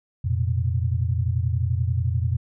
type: chord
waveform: sine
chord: F suspended fourth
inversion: none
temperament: equal with one note detuned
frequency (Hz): 87.31 / 116.54 / 127.97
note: F2 / Bb2 / C3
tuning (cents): 0 / 0 / -38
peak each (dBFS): -23 / -24 / -28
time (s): 0.24-2.37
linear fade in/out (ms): 10
effects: none